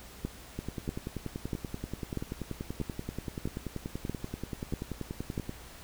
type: two click trains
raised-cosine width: 3 ms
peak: -19 / -22 dBFS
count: 9 / 52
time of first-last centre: 0.25-5.378 / 0.59-5.494 s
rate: 1.56 / 10.4 Hz
effects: added 60 Hz sine -53 dBFS peak until 5.83 s + pink hiss -50 dBFS RMS until 5.83 s